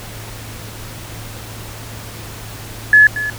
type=tone with echo; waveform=sine; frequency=1709 Hz; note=G#6; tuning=49 cents sharp; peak=-4 dBFS; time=2.93-3.07 s; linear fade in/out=2 ms; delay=230 ms; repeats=1; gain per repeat=-14 dB; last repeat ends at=3.3 s; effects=added 109 Hz sine -33 dBFS peak until 3.38 s + pink hiss -33 dBFS RMS until 3.38 s